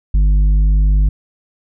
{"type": "tone with tanh clipping", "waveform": "triangle", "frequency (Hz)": 50.3, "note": "G1", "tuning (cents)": 45, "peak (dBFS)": -10, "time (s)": [0.14, 1.09], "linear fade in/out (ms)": 5, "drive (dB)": 11, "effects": []}